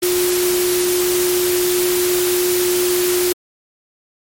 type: tone in noise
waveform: sine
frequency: 358.7 Hz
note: F4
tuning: 46 cents sharp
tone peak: -15 dBFS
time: 0.02-3.33 s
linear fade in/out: 10 ms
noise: white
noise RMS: -21 dBFS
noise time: 0.02-3.33 s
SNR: +3 dB
effects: MP3 64 kbps